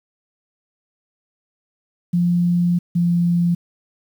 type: tone pair in turn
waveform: sine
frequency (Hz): 174.61 / 172.8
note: F3 / F3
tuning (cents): 0 / -18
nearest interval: unison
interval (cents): 18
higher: first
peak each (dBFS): -14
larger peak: neither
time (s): 2.13-2.79 / 2.95-3.55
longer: first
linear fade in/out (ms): 10
effects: 8-bit